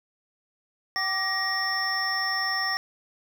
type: tone cluster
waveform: triangle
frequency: 766 / 1172 / 1881 / 5410 Hz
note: G5 / D6 / A#6 / E8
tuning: -40 / -4 / +15 / +44 cents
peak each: -32 / -31 / -26 / -28 dBFS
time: 0.96-2.77 s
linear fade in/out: 0 ms
effects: none